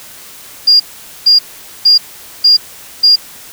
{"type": "tone bursts", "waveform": "sine", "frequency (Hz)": 4819, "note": "D8", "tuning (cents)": 44, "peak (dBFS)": -3, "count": 5, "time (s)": [0.67, 3.16], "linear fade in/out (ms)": 10, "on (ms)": 130, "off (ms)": 460, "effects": ["white hiss -34 dBFS RMS until 3.52 s"]}